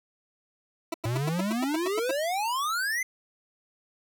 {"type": "tone bursts", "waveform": "20% pulse", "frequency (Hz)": 329.6, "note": "E4", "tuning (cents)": 0, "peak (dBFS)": -23, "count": 11, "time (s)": [0.92, 2.112], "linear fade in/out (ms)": 5, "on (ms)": 22, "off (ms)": 95}
{"type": "exponential sweep", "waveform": "square", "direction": "up", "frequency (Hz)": [110, 2093], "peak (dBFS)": -27, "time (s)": [1.05, 3.03], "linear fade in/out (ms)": 5}
{"effects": []}